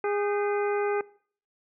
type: harmonic tone with a mistuned harmonic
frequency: 409.9 Hz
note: G#4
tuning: 23 cents flat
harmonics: 1 / 2 / 3 / 4 / 5 / 6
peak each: -26 / -32 / -36 / -38 / -40 / -42 dBFS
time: 0.04-1.01 s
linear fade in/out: 2 ms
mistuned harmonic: 4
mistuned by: -100 cents
effects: noise-tail reverb RT60 0.5 s tail -21 dB re dry